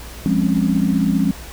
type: chord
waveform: sine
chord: Db major seventh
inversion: first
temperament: equal with one note detuned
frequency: 174.61 / 204.4 / 261.6 / 277.2 Hz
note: F3 / Ab3 / C4 / Db4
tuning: 0 / -27 / 0 / 0 cents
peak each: -19 / -18 / -21 / -22 dBFS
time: 0.26-1.31 s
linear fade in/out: 0 ms
effects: added 60 Hz sine -37 dBFS peak until 1.52 s + pink hiss -37 dBFS RMS until 1.52 s